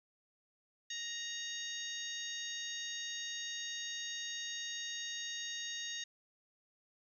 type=harmonic tone with a mistuned harmonic; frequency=932.3 Hz; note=A#5; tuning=in tune; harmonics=2 / 3 / 4 / 5 / 6 / 7; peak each=-46 / -48 / -43 / -53 / -51 / -46 dBFS; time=0.9-6.04 s; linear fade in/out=5 ms; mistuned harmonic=3; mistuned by=+26 cents; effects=12-bit